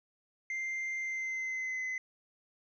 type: tone with pitch glide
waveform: triangle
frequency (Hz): 2093 to 2037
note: C7 to C7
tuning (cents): 0 to -47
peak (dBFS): -32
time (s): 0.5-1.98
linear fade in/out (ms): 2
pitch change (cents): -47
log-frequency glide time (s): 0.98-1.83
effects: resampled to 16000 Hz